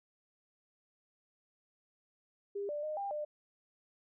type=tone with pitch steps; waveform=sine; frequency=402.4 / 590 / 613 / 798 / 599 Hz; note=G4 / D5 / D#5 / G5 / D5; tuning=+45 / +8 / -26 / +31 / +34 cents; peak=-35 dBFS; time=2.55-3.25 s; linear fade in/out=10 ms; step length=140 ms; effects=none